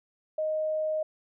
sine tone, 622.3 Hz, D#5, in tune, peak -26 dBFS, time 0.38-1.03 s, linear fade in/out 5 ms, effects none

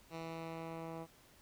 10% pulse tone with low-pass filter sweep, 163.9 Hz, E3, 10 cents flat, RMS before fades -45 dBFS, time 0.1-1.07 s, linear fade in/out 50 ms, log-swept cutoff 5300 to 1300 Hz, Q 0.71, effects pink hiss -64 dBFS RMS until 1.41 s

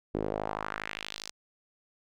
sawtooth tone with band-pass filter sweep, 52.4 Hz, G#1, 16 cents sharp, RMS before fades -36 dBFS, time 0.14-1.31 s, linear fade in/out 10 ms, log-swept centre 350 to 5800 Hz, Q 2, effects none

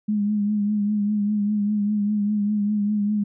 sine tone with vibrato, 207.6 Hz, G#3, in tune, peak -19 dBFS, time 0.08-3.24 s, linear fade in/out 10 ms, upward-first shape triangle, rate 5 Hz, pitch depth 49 cents each way, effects none

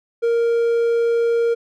triangle tone, 466.2 Hz, A#4, in tune, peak -13 dBFS, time 0.22-1.55 s, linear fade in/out 20 ms, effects none

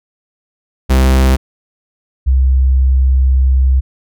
45% pulse / sine tone pair in turn, 65.41 / 65.41 Hz, C2 / C2, 0 / 0 cents, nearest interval unison, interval 0 cents, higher neither, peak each -7 dBFS, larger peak neither, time 0.89-1.37 / 2.26-3.81 s, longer second, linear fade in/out 20 ms, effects none

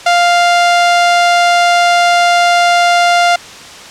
sawtooth tone, 698.5 Hz, F5, in tune, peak -3 dBFS, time 0.06-3.36 s, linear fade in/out 5 ms, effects white hiss -31 dBFS RMS until 3.9 s + low-pass 6000 Hz 12 dB/octave

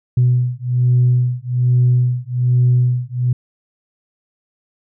sine beating tone pair, 123.47 / 124.67 Hz, B2 / B2, 0 / +17 cents, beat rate 1.2 Hz, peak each -14 dBFS, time 0.17-3.33 s, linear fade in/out 5 ms, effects tanh soft clip ceiling -6 dBFS

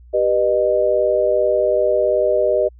sine chord, G augmented, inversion none, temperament just, 392 / 490 / 612.5 Hz, G4 / B4 / D#5, 0 / -14 / -27 cents, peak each -20 / -19 / -16 dBFS, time 0.13-2.69 s, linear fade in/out 20 ms, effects added 60 Hz sine -41 dBFS peak until 2.79 s

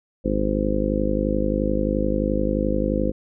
harmonic tone, 51.5 Hz, G#1, 14 cents flat, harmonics 1 / 2 / 3 / 4 / 5 / 6 / 7 / 8 / 9 / 10, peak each -26 / -33 / -33 / -26 / -28 / -27 / -31 / -33 / -35 / -26 dBFS, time 0.24-3.12 s, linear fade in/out 20 ms, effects none

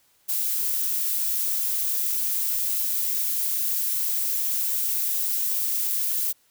violet noise with amplitude modulation, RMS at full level -24 dBFS, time 0.28-6.33 s, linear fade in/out 20 ms, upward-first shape sine, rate 205 Hz, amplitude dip 25%, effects white hiss -63 dBFS RMS until 6.5 s

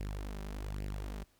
sawtooth tone with flanger, 50.4 Hz, G1, 49 cents sharp, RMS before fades -40 dBFS, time 0-1.24 s, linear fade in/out 5 ms, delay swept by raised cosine 0.39 to 5.19 ms, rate 1.2 Hz, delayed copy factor +0.7, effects pink hiss -70 dBFS RMS until 1.39 s

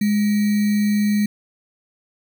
sine tone with sample-and-hold, 207.7 Hz, G#3, in tune, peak -15 dBFS, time 0.01-1.26 s, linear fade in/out 5 ms, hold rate 2100 Hz, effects none

